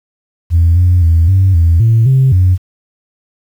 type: tone with pitch steps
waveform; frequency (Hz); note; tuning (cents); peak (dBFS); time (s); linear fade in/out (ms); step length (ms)
sine; 84 / 89.1 / 82.6 / 95.1 / 83.4 / 113.3 / 132.5 / 91.6; E2 / F2 / E2 / F#2 / E2 / A#2 / C3 / F#2; +33 / +35 / +4 / +48 / +21 / -49 / +22 / -17; -4; 0.5-2.58; 50; 260
effects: tanh soft clip ceiling -2 dBFS + 7-bit